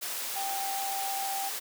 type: tone in noise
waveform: sine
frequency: 784 Hz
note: G5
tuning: in tune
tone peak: -32 dBFS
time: 0.35-1.5 s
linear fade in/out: 20 ms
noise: white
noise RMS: -35 dBFS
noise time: 0.01-1.6 s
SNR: 0 dB
effects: high-pass 400 Hz 12 dB/octave